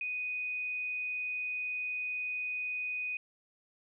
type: tone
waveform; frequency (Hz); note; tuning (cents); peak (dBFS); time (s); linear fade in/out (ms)
sine; 2489; D#7; 0; -33; 0.01-3.17; 2
effects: none